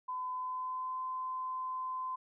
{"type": "tone with pitch glide", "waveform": "sine", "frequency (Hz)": [1013, 1028.3], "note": ["B5", "C6"], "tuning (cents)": [44, -30], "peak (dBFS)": -35, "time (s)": [0.08, 2.16], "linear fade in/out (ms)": 10, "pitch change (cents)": 26, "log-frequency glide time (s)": [0.32, 0.99], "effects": []}